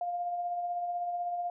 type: tone with tremolo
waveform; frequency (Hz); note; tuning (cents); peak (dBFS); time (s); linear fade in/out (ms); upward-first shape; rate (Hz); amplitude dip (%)
sine; 703; F5; +11; -29; 0.01-1.5; 2; triangle; 16; 40
effects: none